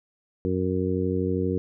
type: harmonic tone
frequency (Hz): 92.5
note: F#2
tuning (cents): 0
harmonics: 1 / 2 / 3 / 4 / 5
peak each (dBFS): -29 / -29 / -29 / -29 / -29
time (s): 0.45-1.58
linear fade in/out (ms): 0
effects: none